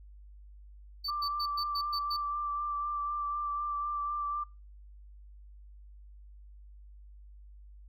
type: tone bursts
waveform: triangle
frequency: 4542 Hz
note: C#8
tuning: 41 cents sharp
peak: -32 dBFS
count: 7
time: 1.04-2.169 s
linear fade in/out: 10 ms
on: 67 ms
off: 110 ms
type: tone with vibrato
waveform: sine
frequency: 1174.7 Hz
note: D6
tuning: in tune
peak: -31 dBFS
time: 1.08-4.44 s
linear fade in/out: 10 ms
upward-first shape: sine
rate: 4 Hz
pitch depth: 17 cents each way
effects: noise-tail reverb RT60 0.3 s tail -25 dB re dry + added 50 Hz sine -49 dBFS peak until 7.88 s